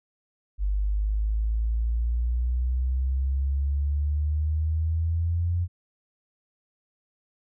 sine exponential sweep, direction up, 49 to 88.3 Hz, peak -22 dBFS, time 0.58-5.68 s, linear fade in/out 50 ms, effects none

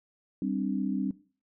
sine chord, G suspended fourth, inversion none, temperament equal with one note detuned, 196 / 261.6 / 297.2 Hz, G3 / C4 / D4, 0 / 0 / +21 cents, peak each -31 / -31 / -33 dBFS, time 0.42-1.11 s, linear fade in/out 2 ms, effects noise-tail reverb RT60 0.4 s tail -19 dB re dry

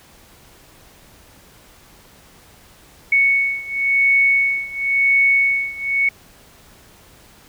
sine beating tone pair, 2217 / 2217.95 Hz, C#7 / C#7, 0 / 0 cents, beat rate 0.95 Hz, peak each -16 / -18 dBFS, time 3.12-6.09 s, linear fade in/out 5 ms, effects pink hiss -48 dBFS RMS until 7.48 s

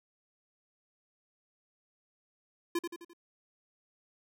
square tone with echo, 342.5 Hz, F4, 34 cents flat, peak -29 dBFS, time 2.75-2.79 s, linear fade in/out 5 ms, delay 86 ms, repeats 4, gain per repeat -6 dB, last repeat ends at 3.134 s, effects none

